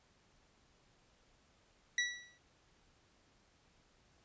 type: tone with exponential decay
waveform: sawtooth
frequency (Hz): 1947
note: B6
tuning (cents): -25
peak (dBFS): -25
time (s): 1.98-2.38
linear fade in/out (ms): 2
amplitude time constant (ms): 86
effects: pink hiss -70 dBFS RMS until 4.24 s + resampled to 16000 Hz